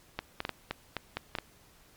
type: clicks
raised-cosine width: 0.3 ms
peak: -16 dBFS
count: 9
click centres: 0.19 / 0.404 / 0.451 / 0.493 / 0.71 / 0.967 / 1.17 / 1.352 / 1.386 s
effects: pink hiss -60 dBFS RMS until 1.96 s + MP3 96 kbps